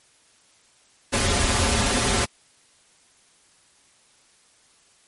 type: noise with comb filter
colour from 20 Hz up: pink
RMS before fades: -21 dBFS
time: 1.12-2.26 s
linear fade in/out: 20 ms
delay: 6.3 ms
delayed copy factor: -0.85
effects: white hiss -58 dBFS RMS until 5.07 s + MP3 48 kbps